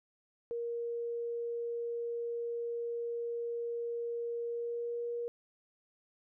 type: tone with pitch glide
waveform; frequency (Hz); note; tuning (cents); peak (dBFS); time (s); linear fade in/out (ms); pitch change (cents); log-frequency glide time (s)
sine; 470 to 474.1; A#4 to A#4; +14 to +29; -34; 0.51-5.28; 0; +15; 4.46-5.04
effects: none